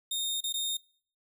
sawtooth tone with dropouts, 3677 Hz, A#7, 24 cents flat, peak -27 dBFS, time 0.11-0.77 s, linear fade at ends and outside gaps 5 ms, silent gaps 0.406-0.438 / 0.526-0.539 s, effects noise-tail reverb RT60 0.5 s tail -23 dB re dry

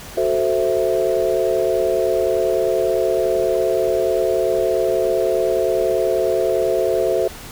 sine chord, F# half-diminished seventh, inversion none, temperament equal, 370 / 440 / 523.3 / 659.3 Hz, F#4 / A4 / C5 / E5, 0 / 0 / 0 / 0 cents, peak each -21 dBFS, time 0.17-7.28 s, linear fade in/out 5 ms, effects pink hiss -36 dBFS RMS until 7.51 s

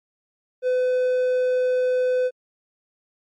triangle tone, 505 Hz, B4, 39 cents sharp, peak -16 dBFS, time 0.62-2.31 s, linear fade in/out 50 ms, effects MP3 48 kbps

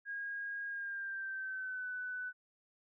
sine tone with pitch glide, 1633 to 1497.5 Hz, G#6 to F#6, -30 to +20 cents, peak -38 dBFS, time 0.05-2.33 s, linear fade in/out 50 ms, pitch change -150 cents, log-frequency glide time 0.67-1.89 s, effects none

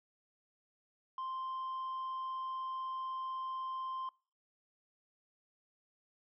triangle tone with tanh clipping, 1046 Hz, C6, 1 cent flat, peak -38 dBFS, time 1.18-4.09 s, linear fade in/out 2 ms, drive 7 dB, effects noise-tail reverb RT60 0.4 s tail -25 dB re dry

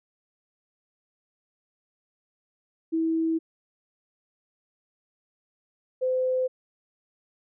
sine tone pair in turn, 324.8 / 512.9 Hz, E4 / C5, -26 / -35 cents, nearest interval minor sixth, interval 791 cents, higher second, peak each -22 dBFS, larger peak neither, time 2.92-3.39 / 6.01-6.48 s, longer neither, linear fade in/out 20 ms, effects none

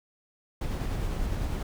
brown noise with tremolo, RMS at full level -29 dBFS, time 0.61-1.63 s, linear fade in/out 5 ms, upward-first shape sine, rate 10 Hz, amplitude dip 25%, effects none

